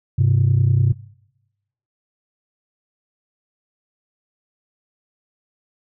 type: tone pair together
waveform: sine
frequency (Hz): 100.63 / 130.9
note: G2 / C3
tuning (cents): +46 / +1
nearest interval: perfect fourth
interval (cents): 455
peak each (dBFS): -14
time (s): 0.18-0.93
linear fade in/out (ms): 10
effects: noise-tail reverb RT60 1.0 s tail -25 dB re dry + tanh soft clip ceiling -8 dBFS